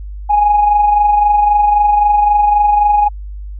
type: tone with amplitude modulation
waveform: sine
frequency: 830 Hz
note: G#5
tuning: 1 cent flat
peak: -5 dBFS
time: 0.29-3.09 s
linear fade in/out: 20 ms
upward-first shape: sine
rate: 23.8 Hz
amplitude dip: 45%
effects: tanh soft clip ceiling -2 dBFS + added 50 Hz sine -24 dBFS peak until 3.59 s